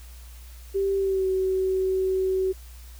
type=tone with pitch glide; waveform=sine; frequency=391.7 to 377.7 Hz; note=G4 to F#4; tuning=-1 to +36 cents; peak=-21 dBFS; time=0.74-2.53 s; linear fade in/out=20 ms; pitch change=-63 cents; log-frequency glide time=0.97-1.27 s; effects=added 60 Hz sine -41 dBFS peak until 2.99 s + white hiss -52 dBFS RMS until 2.99 s